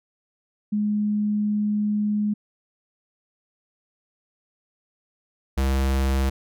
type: tone pair in turn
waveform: sine / square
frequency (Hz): 209.1 / 66.9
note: G#3 / C2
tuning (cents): +12 / +39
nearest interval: octave + minor sixth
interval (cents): 1973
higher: first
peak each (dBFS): -20 / -20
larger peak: neither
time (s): 0.72-2.34 / 5.57-6.3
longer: first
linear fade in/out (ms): 10
effects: none